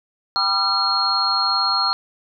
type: tone cluster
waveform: sine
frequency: 787 / 978 / 1203 / 1361 / 4267 Hz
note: G5 / B5 / D6 / F6 / C8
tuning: +7 / -17 / +41 / -45 / +33 cents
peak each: -27 / -27 / -26 / -23 / -19 dBFS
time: 0.36-1.93 s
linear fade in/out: 0 ms
effects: none